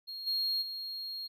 triangle tone with level steps, 4260 Hz, C8, 30 cents sharp, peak -38 / -28 / -36 dBFS, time 0.07-1.28 s, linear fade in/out 20 ms, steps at 0.26 / 0.61 s, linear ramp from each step 20 ms, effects none

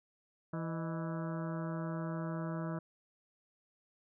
harmonic tone with a mistuned harmonic, 164.81 Hz, E3, in tune, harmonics 1 / 2 / 3 / 4 / 5 / 6 / 7 / 8 / 9 / 10, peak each -37 / -43 / -50 / -45 / -58 / -50 / -53 / -50 / -54 / -58 dBFS, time 0.53-2.79 s, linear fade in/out 5 ms, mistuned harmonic 4, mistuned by -87 cents, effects none

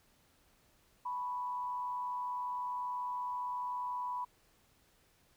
sine tone with frequency modulation, 987.8 Hz, B5, in tune, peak -35 dBFS, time 1.05-4.25 s, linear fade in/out 10 ms, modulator 121 Hz, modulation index 0.35, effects pink hiss -69 dBFS RMS until 5.36 s

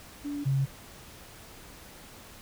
sine tone pair in turn, 288.4 / 136.11 Hz, D4 / C#3, -31 / -31 cents, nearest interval octave + minor second, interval 1300 cents, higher first, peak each -31 / -23 dBFS, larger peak second, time 0.24-0.45 / 0.45-0.66 s, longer neither, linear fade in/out 20 ms, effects pink hiss -49 dBFS RMS until 2.41 s

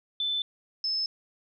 sine tone pair in turn, 3520 / 5230 Hz, A7 / E8, 0 / -15 cents, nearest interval perfect fifth, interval 685 cents, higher second, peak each -26 dBFS, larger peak neither, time 0.2-0.42 / 0.84-1.06 s, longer neither, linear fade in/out 2 ms, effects none

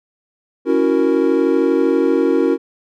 triangle chord, F# dominant seventh, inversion second, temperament equal, 277.2 / 329.6 / 370 / 466.2 Hz, C#4 / E4 / F#4 / A#4, 0 / 0 / 0 / 0 cents, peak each -16 dBFS, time 0.65-2.58 s, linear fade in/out 50 ms, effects none

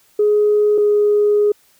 sine tone pair in turn, 418.5 / 415.4 Hz, G#4 / G#4, +13 / 0 cents, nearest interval unison, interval 13 cents, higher first, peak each -10 dBFS, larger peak neither, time 0.19-0.78 / 0.78-1.52 s, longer second, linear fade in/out 5 ms, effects tanh soft clip ceiling -6 dBFS + white hiss -55 dBFS RMS until 1.79 s

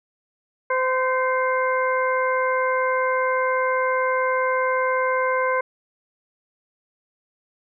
harmonic tone with a mistuned harmonic, 515 Hz, C5, 28 cents flat, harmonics 1 / 2 / 3 / 4, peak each -22 / -23 / -27 / -29 dBFS, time 0.7-5.61 s, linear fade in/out 5 ms, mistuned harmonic 4, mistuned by +38 cents, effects none

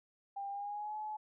sine tone with pitch glide, 797 to 854.2 Hz, G5 to G#5, +28 to +48 cents, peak -38 dBFS, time 0.36-1.17 s, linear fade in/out 10 ms, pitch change +120 cents, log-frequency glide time 0.5-0.96 s, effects none

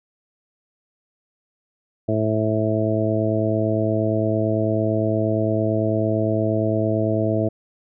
harmonic tone, 108.8 Hz, A2, 19 cents flat, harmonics 1 / 2 / 3 / 4 / 5 / 6, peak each -23 / -26 / -24 / -28 / -28 / -24 dBFS, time 2.08-7.49 s, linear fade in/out 10 ms, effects none

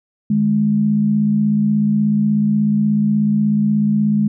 sine tone pair together, 153 / 209.5 Hz, D#3 / G#3, -29 / +15 cents, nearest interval perfect fourth, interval 544 cents, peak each -21 / -13 dBFS, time 0.3-4.28 s, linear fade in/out 5 ms, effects none

